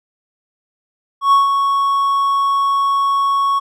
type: tone with ADSR envelope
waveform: triangle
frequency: 1108.7 Hz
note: C#6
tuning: in tune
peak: -5 dBFS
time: 1.21-3.6 s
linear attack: 110 ms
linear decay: 150 ms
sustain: -6 dB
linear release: 20 ms
effects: none